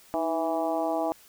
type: harmonic tone with a mistuned harmonic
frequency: 164.4 Hz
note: E3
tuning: 4 cents flat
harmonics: 2 / 3 / 4 / 5 / 6 / 7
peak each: -31 / -36 / -28 / -31 / -38 / -40 dBFS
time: 0.14-1.12 s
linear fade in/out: 0 ms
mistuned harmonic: 2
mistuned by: -60 cents
effects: white hiss -55 dBFS RMS until 1.28 s